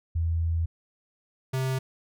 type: tone pair in turn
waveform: sine / square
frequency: 82.7 / 131.28 Hz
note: E2 / C3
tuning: +6 / +6 cents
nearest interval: minor sixth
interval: 800 cents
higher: second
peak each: -23 / -26 dBFS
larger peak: first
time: 0.15-0.66 / 1.53-1.79 s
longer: first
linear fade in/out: 10 ms
effects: none